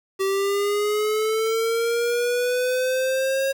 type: linear sweep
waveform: square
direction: up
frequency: 384.7 to 544 Hz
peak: -21 dBFS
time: 0.19-3.53 s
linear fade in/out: 20 ms
effects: 8-bit